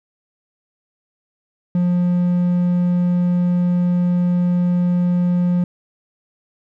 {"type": "tone", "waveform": "triangle", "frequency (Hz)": 177.1, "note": "F3", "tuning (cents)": 24, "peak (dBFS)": -12, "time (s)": [1.75, 5.64], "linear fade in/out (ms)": 2, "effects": []}